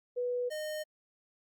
sine / square tone pair in turn, 491.5 / 613.6 Hz, B4 / D#5, -8 / -24 cents, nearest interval major third, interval 384 cents, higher second, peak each -30 / -36 dBFS, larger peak first, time 0.16-0.5 / 0.5-0.84 s, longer neither, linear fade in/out 20 ms, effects Opus 48 kbps

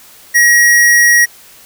square tone, 1900 Hz, A#6, 33 cents sharp, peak -6 dBFS, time 0.34-1.26 s, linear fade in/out 20 ms, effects white hiss -40 dBFS RMS until 1.65 s

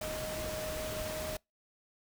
sine tone in noise, 622.3 Hz, D#5, in tune, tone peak -38 dBFS, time 0.01-1.37 s, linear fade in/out 5 ms, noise pink, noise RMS -40 dBFS, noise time 0.01-1.37 s, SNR -1 dB, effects noise-tail reverb RT60 0.2 s tail -26 dB re dry

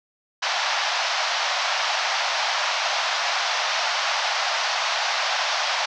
pink band-pass noise, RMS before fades -24 dBFS, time 0.42-5.86 s, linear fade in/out 10 ms, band 640 to 5900 Hz, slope 48 dB/octave, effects none

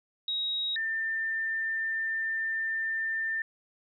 sine tone pair in turn, 3800 / 1793.4 Hz, A#7 / A6, +33 / +33 cents, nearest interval octave + minor second, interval 1300 cents, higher first, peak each -28 dBFS, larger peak neither, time 0.28-0.76 / 0.76-3.42 s, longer second, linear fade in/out 2 ms, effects none

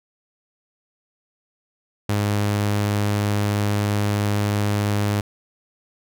sawtooth tone, 103.1 Hz, G#2, 12 cents flat, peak -15 dBFS, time 2.09-5.21 s, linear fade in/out 5 ms, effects none

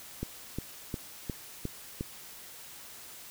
click train, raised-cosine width 3 ms, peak -20 dBFS, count 6, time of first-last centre 0.23-2.009 s, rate 2.81 Hz, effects white hiss -48 dBFS RMS until 3.3 s

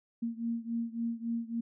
sine beating tone pair, 230.5 / 234.1 Hz, A#3 / A#3, -19 / +8 cents, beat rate 3.6 Hz, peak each -34 / -36 dBFS, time 0.22-1.61 s, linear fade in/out 10 ms, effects none

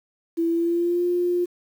sine tone with pitch glide, 333.4 to 353.2 Hz, E4 to F4, +20 to +20 cents, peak -19 dBFS, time 0.37-1.46 s, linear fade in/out 20 ms, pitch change +100 cents, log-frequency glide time 0.49-1.06 s, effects 8-bit

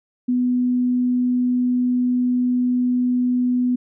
sine tone, 248.3 Hz, B3, 9 cents sharp, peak -16 dBFS, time 0.28-3.76 s, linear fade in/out 10 ms, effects none

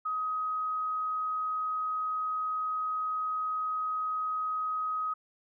sine tone, 1261 Hz, D#6, 23 cents sharp, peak -29 dBFS, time 0.05-5.14 s, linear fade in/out 10 ms, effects none

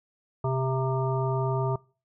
harmonic tone with a mistuned harmonic, 132.2 Hz, C3, 18 cents sharp, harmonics 1 / 3 / 5 / 7 / 9, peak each -26 / -31 / -33 / -34 / -36 dBFS, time 0.44-1.76 s, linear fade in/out 5 ms, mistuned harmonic 1, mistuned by -36 cents, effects noise-tail reverb RT60 0.4 s tail -25 dB re dry

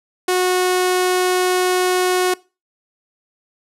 sawtooth tone with low-pass filter, 365.4 Hz, F#4, 22 cents flat, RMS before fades -17 dBFS, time 0.28-2.34 s, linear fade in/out 5 ms, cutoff 11000 Hz, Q 1.4, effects noise-tail reverb RT60 0.3 s tail -22 dB re dry

